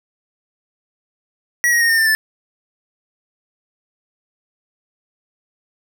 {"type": "tone with pitch steps", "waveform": "square", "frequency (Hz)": [1921, 1886.9, 1853.4, 1820.5, 1788.2, 1756.5], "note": ["B6", "A#6", "A#6", "A#6", "A6", "A6"], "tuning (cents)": [-48, 21, -10, -41, 28, -3], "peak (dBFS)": -13, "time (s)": [1.64, 2.15], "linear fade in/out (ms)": 0, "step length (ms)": 85, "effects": []}